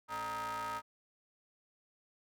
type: ring-modulated tone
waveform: 45% pulse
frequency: 164.81 Hz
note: E3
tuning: in tune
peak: -34 dBFS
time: 0.08-0.82 s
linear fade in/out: 50 ms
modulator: 1100 Hz
effects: none